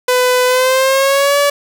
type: tone with pitch glide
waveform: sawtooth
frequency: 501 to 572.2 Hz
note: B4 to D5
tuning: +25 to -45 cents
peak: -6 dBFS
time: 0.08-1.5 s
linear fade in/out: 5 ms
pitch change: +230 cents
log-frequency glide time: 0.46-1.38 s
effects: none